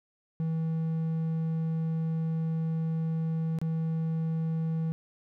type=tone with dropouts; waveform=triangle; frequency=161.7 Hz; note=E3; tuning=33 cents flat; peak=-25 dBFS; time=0.4-4.92 s; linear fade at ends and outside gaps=0 ms; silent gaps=3.587-3.615 s; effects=none